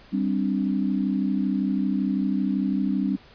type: chord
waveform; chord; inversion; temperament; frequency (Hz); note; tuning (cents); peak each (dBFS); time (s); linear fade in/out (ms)
sine; G suspended fourth; none; just; 196 / 261.3 / 294; G3 / C4 / D4; 0 / -2 / +2; -24 / -26 / -28; 0.12-3.17; 20
effects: pink hiss -51 dBFS RMS until 3.34 s + resampled to 11025 Hz